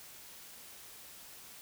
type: silence
effects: white hiss -52 dBFS RMS until 1.61 s